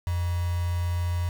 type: tone with quantisation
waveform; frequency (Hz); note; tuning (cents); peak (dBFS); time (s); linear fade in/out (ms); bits
sine; 87.31; F2; 0; -24; 0.07-1.29; 0; 6
effects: none